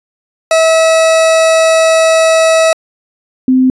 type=tone pair in turn; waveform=40% pulse / sine; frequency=647 / 258 Hz; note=E5 / C4; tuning=-32 / -24 cents; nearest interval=octave + major third; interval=1592 cents; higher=first; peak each=-5 dBFS; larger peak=neither; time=0.51-2.73 / 3.48-3.7 s; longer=first; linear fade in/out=2 ms; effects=resampled to 24000 Hz